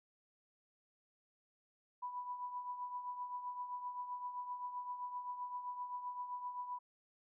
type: tone with tremolo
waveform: sine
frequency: 987.8 Hz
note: B5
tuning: in tune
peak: -38 dBFS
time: 2.02-6.79 s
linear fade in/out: 10 ms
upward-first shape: triangle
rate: 7.7 Hz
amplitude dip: 65%
effects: none